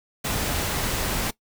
pink noise, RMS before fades -26 dBFS, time 0.24-1.31 s, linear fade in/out 10 ms, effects noise-tail reverb RT60 0.1 s tail -19 dB re dry

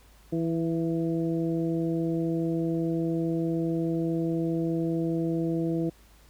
harmonic tone with a mistuned harmonic, 164.81 Hz, E3, in tune, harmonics 1 / 2 / 3 / 4, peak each -29 / -27 / -35 / -40 dBFS, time 0.32-5.9 s, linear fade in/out 10 ms, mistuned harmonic 4, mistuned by +21 cents, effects added 53 Hz sine -55 dBFS peak until 6.29 s + pink hiss -59 dBFS RMS until 6.29 s

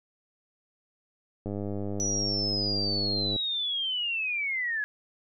click train, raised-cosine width 2 ms, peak -21 dBFS, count 193, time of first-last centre 1.46-3.361 s, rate 101 Hz
sine linear sweep, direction down, 5920 to 1661.2 Hz, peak -27 dBFS, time 2-4.84 s, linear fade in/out 0 ms
effects none

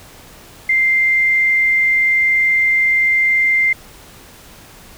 sine tone, 2093 Hz, C7, in tune, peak -11 dBFS, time 0.69-3.73 s, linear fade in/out 5 ms, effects pink hiss -41 dBFS RMS until 4.97 s

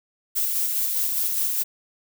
violet noise with tremolo, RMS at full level -23 dBFS, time 0.35-1.64 s, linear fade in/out 20 ms, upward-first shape square, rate 4.9 Hz, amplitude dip 25%, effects none

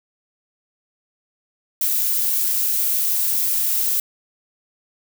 violet noise, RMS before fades -20 dBFS, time 1.81-4 s, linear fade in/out 2 ms, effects none

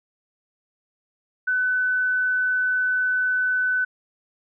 sine tone, 1504 Hz, F#6, 28 cents sharp, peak -19 dBFS, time 1.47-3.85 s, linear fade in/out 10 ms, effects none

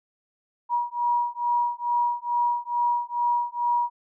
sine beating tone pair, 958 / 960.3 Hz, A#5 / B5, +47 / -49 cents, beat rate 2.3 Hz, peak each -25 dBFS, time 0.69-3.9 s, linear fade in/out 50 ms, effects none

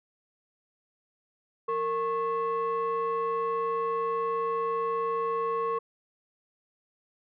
sine tone pair together, 459.3 / 1094.3 Hz, A#4 / C#6, -26 / -23 cents, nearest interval octave + minor third, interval 1503 cents, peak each -27 dBFS, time 1.68-5.79 s, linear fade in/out 10 ms, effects tanh soft clip ceiling -23 dBFS

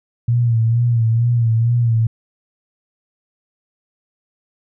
sine tone with vibrato, 116.54 Hz, A#2, in tune, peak -12 dBFS, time 0.28-2.07 s, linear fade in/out 5 ms, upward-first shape sine, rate 2.2 Hz, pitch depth 59 cents each way, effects none

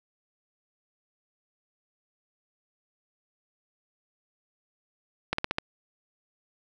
slowing click train, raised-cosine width 0.3 ms, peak -10 dBFS, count 5, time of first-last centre 5.33-5.584 s, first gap 54 ms, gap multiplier 1.11, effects none

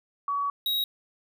sine / square tone pair in turn, 1132 / 3812 Hz, C#6 / A#7, +36 / +38 cents, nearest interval octave + major sixth, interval 2102 cents, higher second, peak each -25 dBFS, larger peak neither, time 0.28-0.5 / 0.66-0.84 s, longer first, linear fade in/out 2 ms, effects none

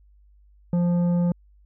sine tone with tanh clipping, 174.61 Hz, F3, in tune, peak -20 dBFS, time 0.73-1.32 s, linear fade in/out 2 ms, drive 9 dB, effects added 50 Hz sine -52 dBFS peak until 1.65 s

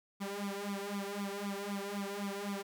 sawtooth tone with flanger, 200.6 Hz, G3, 40 cents sharp, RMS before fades -39 dBFS, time 0.2-2.63 s, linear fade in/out 20 ms, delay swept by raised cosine 0.85 to 2.95 ms, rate 3.9 Hz, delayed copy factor +1, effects none

